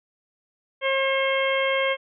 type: harmonic tone with a mistuned harmonic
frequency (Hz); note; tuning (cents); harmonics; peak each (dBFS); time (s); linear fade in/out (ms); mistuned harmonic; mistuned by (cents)
538; C5; +48; 1 / 2 / 3 / 4 / 5 / 6; -23 / -29 / -31 / -26 / -35 / -31; 0.81-1.97; 50; 6; -19
effects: none